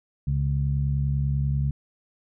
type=harmonic tone; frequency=70.2 Hz; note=C#2; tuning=22 cents sharp; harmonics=1 / 2 / 3; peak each=-26 / -23 / -37 dBFS; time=0.27-1.71 s; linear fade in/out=5 ms; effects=none